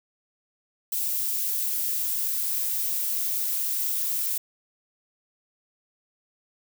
violet noise with high-pass filter sweep, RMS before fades -27 dBFS, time 0.92-4.38 s, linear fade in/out 5 ms, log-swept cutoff 2300 to 240 Hz, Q 0.71, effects none

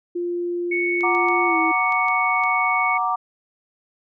sine tone with pitch glide, 349.2 to 325.8 Hz, F4 to E4, 0 to -20 cents, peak -22 dBFS, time 0.15-1.72 s, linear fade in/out 10 ms, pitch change -120 cents, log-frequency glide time 1.46-1.58 s
sine tone, 2217 Hz, C#7, in tune, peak -21 dBFS, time 0.71-2.98 s, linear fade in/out 10 ms
clicks, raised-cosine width 0.2 ms, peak -22 dBFS, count 6, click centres 1.008 / 1.15 / 1.286 / 1.923 / 2.084 / 2.437 s
sine chord, Gb augmented, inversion none, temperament equal, 740 / 932.3 / 1174.7 Hz, Gb5 / Bb5 / D6, 0 / 0 / 0 cents, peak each -24 / -25 / -22 dBFS, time 1.03-3.16 s, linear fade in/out 10 ms
effects none

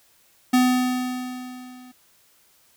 square tone with level ramp, 251.8 Hz, B3, 34 cents sharp, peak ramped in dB -14 to -44 dBFS, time 0.53-1.92 s, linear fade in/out 10 ms, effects white hiss -59 dBFS RMS until 2.76 s

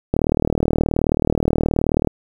click train, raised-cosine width 2 ms, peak -3 dBFS, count 76, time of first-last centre 0.14-2.073 s, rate 38.8 Hz, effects 7-bit

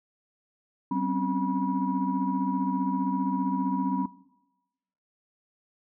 sine tone cluster, 190.6 / 258.8 / 274 / 971 Hz, G3 / C4 / C#4 / B5, -48 / -19 / -20 / -30 cents, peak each -30 dBFS, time 0.91-4.06 s, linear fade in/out 5 ms, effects noise-tail reverb RT60 1.0 s tail -20 dB re dry + tanh soft clip ceiling -14 dBFS

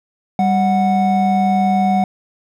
triangle tone pair together, 196 / 737.7 Hz, G3 / F#5, 0 / -5 cents, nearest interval octave + major seventh, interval 2295 cents, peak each -13 dBFS, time 0.39-2.04 s, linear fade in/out 2 ms, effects none

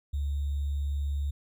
sine tone with sample-and-hold, 71.2 Hz, C#2, 47 cents sharp, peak -27 dBFS, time 0.13-1.31 s, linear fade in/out 10 ms, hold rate 3675 Hz, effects none

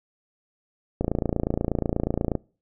click train, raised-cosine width 2 ms, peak -10 dBFS, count 39, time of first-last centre 1.01-2.353 s, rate 28.3 Hz, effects noise-tail reverb RT60 0.4 s tail -25 dB re dry

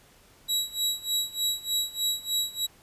sawtooth tone with tremolo, 3879 Hz, B7, 32 cents flat, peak -20 dBFS, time 0.48-2.67 s, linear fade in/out 20 ms, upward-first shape sine, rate 3.3 Hz, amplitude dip 90%, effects pink hiss -57 dBFS RMS until 2.82 s + resampled to 32000 Hz

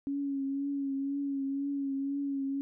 sine tone with vibrato, 277.2 Hz, C#4, in tune, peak -30 dBFS, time 0.07-2.61 s, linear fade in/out 0 ms, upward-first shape triangle, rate 2 Hz, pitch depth 38 cents each way, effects none

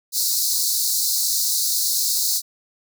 pink high-pass noise, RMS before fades -21 dBFS, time 0.12-2.42 s, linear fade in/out 50 ms, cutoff 4000 Hz, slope 96 dB/octave, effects none

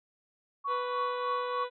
sine tone with tremolo, 1118 Hz, C#6, 14 cents sharp, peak -28 dBFS, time 0.64-1.65 s, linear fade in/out 20 ms, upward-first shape triangle, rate 3.3 Hz, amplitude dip 75%
harmonic tone, 493.9 Hz, B4, in tune, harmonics 1 / 2 / 3 / 4 / 5 / 6 / 7 / 8, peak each -34 / -39 / -44 / -50 / -50 / -54 / -50 / -51 dBFS, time 0.67-1.7 s, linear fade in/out 50 ms
effects none

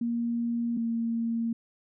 sine tone pair in turn, 234.9 / 230.3 Hz, A#3 / A#3, +13 / -21 cents, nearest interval unison, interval 34 cents, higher first, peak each -26 dBFS, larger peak neither, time 0.01-0.77 / 0.77-1.53 s, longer neither, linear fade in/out 5 ms, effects none

